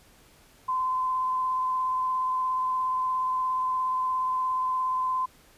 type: tone with vibrato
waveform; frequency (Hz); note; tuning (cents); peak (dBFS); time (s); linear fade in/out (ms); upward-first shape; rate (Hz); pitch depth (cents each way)
sine; 1027; C6; -33; -24; 0.68-5.26; 10; square; 17; 11
effects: pink hiss -57 dBFS RMS until 5.57 s + resampled to 32000 Hz